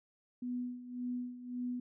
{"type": "tone with tremolo", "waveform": "sine", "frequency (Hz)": 246.9, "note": "B3", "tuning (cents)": 0, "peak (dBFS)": -34, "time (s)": [0.42, 1.8], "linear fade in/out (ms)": 5, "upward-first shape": "sine", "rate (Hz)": 1.8, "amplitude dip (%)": 75, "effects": []}